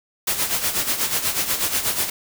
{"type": "noise with tremolo", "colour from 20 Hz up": "white", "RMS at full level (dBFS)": -20, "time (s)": [0.27, 2.1], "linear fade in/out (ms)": 5, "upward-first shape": "sine", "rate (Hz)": 8.2, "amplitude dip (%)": 65, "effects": []}